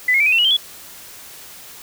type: tone with pitch steps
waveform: sine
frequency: 2000 / 2156 / 2324 / 2505 / 2701 / 2911 / 3138 / 3383 Hz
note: B6 / C#7 / D7 / D#7 / E7 / F#7 / G7 / G#7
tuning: +21 / -49 / -19 / +11 / +42 / -29 / +1 / +31 cents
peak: -12 dBFS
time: 0.08-0.568 s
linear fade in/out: 5 ms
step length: 61 ms
effects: white hiss -39 dBFS RMS until 1.82 s